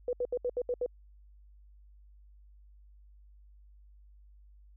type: tone bursts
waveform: sine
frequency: 491.4 Hz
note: B4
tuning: 9 cents flat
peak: -28 dBFS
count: 7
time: 0.08-0.862 s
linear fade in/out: 2 ms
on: 50 ms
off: 72 ms
effects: added 50 Hz sine -54 dBFS peak until 4.76 s